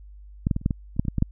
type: clicks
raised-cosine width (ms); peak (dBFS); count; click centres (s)
5; -9 / -9 / -13 / -27 / -8 / -12 / -27 / -8 / -19 / -12 / -11 / -7; 12; 0.469 / 0.512 / 0.564 / 0.614 / 0.661 / 0.708 / 0.965 / 0.995 / 1.052 / 1.083 / 1.183 / 1.224
effects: added 50 Hz sine -42 dBFS peak until 1.31 s